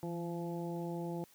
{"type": "harmonic tone with a mistuned harmonic", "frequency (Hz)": 171.5, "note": "F3", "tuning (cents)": -31, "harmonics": [1, 2, 3, 4, 5], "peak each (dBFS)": [-39, -41, -46, -49, -48], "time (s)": [0.03, 1.24], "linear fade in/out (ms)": 0, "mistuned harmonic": 1, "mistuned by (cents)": -36, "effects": ["white hiss -64 dBFS RMS until 1.34 s", "high-pass 80 Hz 12 dB/octave"]}